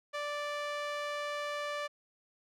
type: tone with band-pass filter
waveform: sawtooth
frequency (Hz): 586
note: D5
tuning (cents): -4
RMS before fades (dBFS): -37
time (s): 0.13-1.88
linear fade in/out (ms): 20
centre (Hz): 1600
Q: 0.62
effects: none